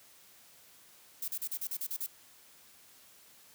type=noise bursts; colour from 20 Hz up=violet; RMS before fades=-36 dBFS; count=9; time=1.22-2.064 s; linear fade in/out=5 ms; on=60 ms; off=38 ms; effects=white hiss -59 dBFS RMS until 3.54 s + high-pass 60 Hz 12 dB/octave